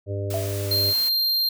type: harmonic tone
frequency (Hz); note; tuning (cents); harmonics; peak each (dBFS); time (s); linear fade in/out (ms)
100; G2; +35; 1 / 3 / 4 / 5 / 6; -26 / -38 / -33 / -38 / -34; 0.06-0.94; 50
type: noise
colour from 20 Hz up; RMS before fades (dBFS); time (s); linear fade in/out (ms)
white; -36; 0.3-1.09; 5
type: tone with exponential decay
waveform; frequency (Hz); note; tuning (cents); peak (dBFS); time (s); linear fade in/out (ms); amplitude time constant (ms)
sine; 659.3; E5; 0; -22; 0.34-0.66; 1; 69
type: tone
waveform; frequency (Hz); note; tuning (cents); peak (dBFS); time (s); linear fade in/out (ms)
square; 4186; C8; 0; -20; 0.71-1.49; 5
effects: none